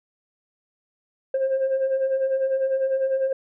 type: beating tone pair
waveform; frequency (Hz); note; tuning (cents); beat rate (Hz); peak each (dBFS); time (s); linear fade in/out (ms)
sine; 523.3 / 533.3; C5 / C5; 0 / +33; 10; -26 / -19; 1.34-3.33; 5
effects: tanh soft clip ceiling -17 dBFS